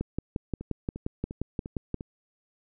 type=two click trains; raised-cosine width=3 ms; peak=-16 / -24 dBFS; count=12 / 5; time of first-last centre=0.01-1.943 / 0.61-2.009 s; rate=5.69 / 2.86 Hz; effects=none